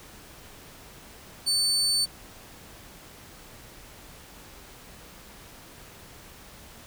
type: tone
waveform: 30% pulse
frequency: 4500 Hz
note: C#8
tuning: 25 cents sharp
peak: -19 dBFS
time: 1.46-2.06 s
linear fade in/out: 20 ms
effects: pink hiss -48 dBFS RMS until 6.86 s